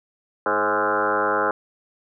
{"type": "tone with frequency modulation", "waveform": "sine", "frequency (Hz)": 932.3, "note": "A#5", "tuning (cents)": 0, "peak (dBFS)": -18, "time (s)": [0.46, 1.51], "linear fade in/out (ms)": 2, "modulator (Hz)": 101, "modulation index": 5.6, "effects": []}